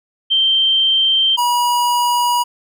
sine / square tone pair in turn, 3136 / 966.9 Hz, G7 / B5, 0 / -37 cents, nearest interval octave + minor sixth, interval 2037 cents, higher first, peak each -11 / -14 dBFS, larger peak first, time 0.3-1.37 / 1.37-2.44 s, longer neither, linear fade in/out 20 ms, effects none

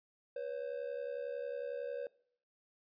triangle ring-modulated tone, 523.3 Hz, C5, in tune, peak -33 dBFS, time 0.36-2.07 s, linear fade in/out 2 ms, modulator 35.5 Hz, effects noise-tail reverb RT60 0.6 s tail -21 dB re dry + resampled to 11025 Hz

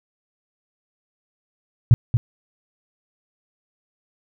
sine tone with echo, 118.4 Hz, A#2, 27 cents sharp, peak -6 dBFS, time 1.91-1.94 s, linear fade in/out 0 ms, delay 230 ms, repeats 1, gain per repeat -7 dB, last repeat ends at 2.17 s, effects none

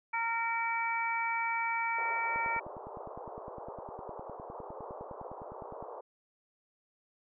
harmonic tone, 460 Hz, A#4, 23 cents flat, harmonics 2 / 3 / 4 / 5, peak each -33 / -38 / -41 / -34 dBFS, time 0.13-2.6 s, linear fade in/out 10 ms
pink band-pass noise, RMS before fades -45 dBFS, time 1.98-6.01 s, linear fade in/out 5 ms, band 410 to 1100 Hz, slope 48 dB/octave
click train, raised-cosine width 2 ms, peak -32 dBFS, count 35, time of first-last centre 2.36-5.826 s, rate 9.81 Hz
effects none

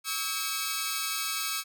10% pulse tone cluster, 1133 / 1295 / 1612 / 2254 / 4388 Hz, C#6 / E6 / G6 / C#7 / C#8, +37 / -31 / +48 / +28 / -18 cents, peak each -32 / -25 / -30 / -29 / -29 dBFS, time 0.04-1.64 s, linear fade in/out 50 ms, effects none

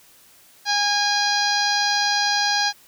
harmonic tone with a mistuned harmonic, 819 Hz, G#5, 24 cents flat, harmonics 1 / 2 / 3 / 4 / 5 / 6 / 7 / 8, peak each -23 / -24 / -32 / -31 / -25 / -25 / -30 / -37 dBFS, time 0.65-2.73 s, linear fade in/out 50 ms, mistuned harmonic 8, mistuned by -16 cents, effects white hiss -52 dBFS RMS until 2.87 s

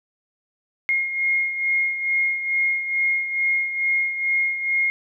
sine beating tone pair, 2143 / 2145.3 Hz, C7 / C7, +41 / +43 cents, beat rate 2.3 Hz, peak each -20 / -27 dBFS, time 0.89-4.9 s, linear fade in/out 0 ms, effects none

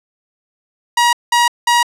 sawtooth tone bursts, 955 Hz, A#5, 42 cents sharp, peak -6 dBFS, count 3, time 0.97-1.83 s, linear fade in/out 5 ms, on 160 ms, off 190 ms, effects low-pass 10000 Hz 12 dB/octave

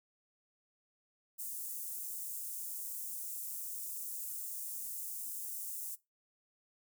white high-pass noise, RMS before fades -42 dBFS, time 1.38-5.96 s, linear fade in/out 20 ms, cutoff 7600 Hz, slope 24 dB/octave, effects noise-tail reverb RT60 0.2 s tail -19 dB re dry

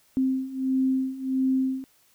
sine beating tone pair, 261.6 / 263.1 Hz, C4 / C4, 0 / +10 cents, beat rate 1.5 Hz, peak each -27 / -24 dBFS, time 0.17-1.84 s, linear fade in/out 0 ms, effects white hiss -62 dBFS RMS until 2.14 s

